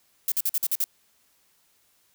violet noise bursts, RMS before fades -24 dBFS, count 7, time 0.28-0.841 s, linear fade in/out 2 ms, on 39 ms, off 48 ms, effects white hiss -65 dBFS RMS until 2.14 s

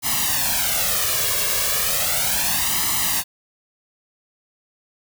white noise with flanger, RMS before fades -21 dBFS, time 0.02-3.24 s, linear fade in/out 50 ms, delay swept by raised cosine 0.99 to 1.82 ms, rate 0.35 Hz, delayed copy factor +0.85, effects none

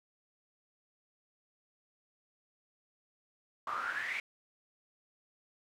pink noise with band-pass filter sweep, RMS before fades -37 dBFS, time 3.67-4.2 s, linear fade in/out 2 ms, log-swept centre 1100 to 2300 Hz, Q 9.3, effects none

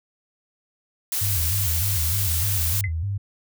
blue noise, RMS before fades -25 dBFS, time 1.12-2.81 s, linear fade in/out 2 ms
sine tone with vibrato, 90 Hz, F#2, 47 cents flat, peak -23 dBFS, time 1.21-3.18 s, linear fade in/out 10 ms, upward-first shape square, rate 3.3 Hz, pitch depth 180 cents each way
sine tone with exponential decay, 2044 Hz, C7, 41 cents flat, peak -22 dBFS, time 2.84-2.92 s, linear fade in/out 1 ms, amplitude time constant 17 ms
effects none

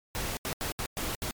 pink noise bursts at uneven times, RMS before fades -33 dBFS, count 6, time 0.15-0.37 / 0.45-0.53 / 0.61-0.72 / 0.79-0.86 / 0.97-1.15 / 1.22-1.31 s, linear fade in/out 0 ms, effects MP3 96 kbps

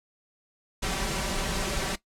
pink noise with comb filter, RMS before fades -29 dBFS, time 0.82-1.96 s, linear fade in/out 10 ms, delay 5.2 ms, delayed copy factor +0.7, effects noise-tail reverb RT60 0.1 s tail -17 dB re dry + low-pass 9000 Hz 12 dB/octave

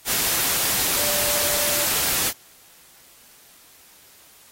sine tone in noise, 587 Hz, D5, 1 cent flat, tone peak -31 dBFS, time 0.95-1.88 s, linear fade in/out 50 ms, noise white, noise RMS -22 dBFS, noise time 0.05-2.33 s, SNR -12 dB, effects white hiss -51 dBFS RMS until 4.51 s + AAC 48 kbps

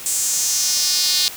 square tone with high-pass filter sweep, 164.81 Hz, E3, in tune, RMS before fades -19 dBFS, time 0.06-1.28 s, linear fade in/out 0 ms, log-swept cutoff 7800 to 4200 Hz, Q 3.2, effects white hiss -34 dBFS RMS until 1.36 s

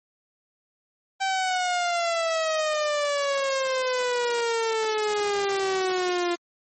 sawtooth exponential sweep, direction down, 778 to 345.3 Hz, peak -19 dBFS, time 1.2-6.36 s, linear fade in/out 20 ms, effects MP3 32 kbps

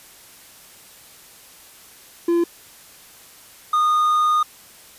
triangle tone pair in turn, 341.8 / 1228.3 Hz, F4 / D#6, -37 / -23 cents, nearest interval octave + minor seventh, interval 2214 cents, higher second, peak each -13 dBFS, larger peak neither, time 2.28-2.44 / 3.73-4.43 s, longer second, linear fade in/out 5 ms, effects white hiss -46 dBFS RMS until 4.98 s + resampled to 32000 Hz

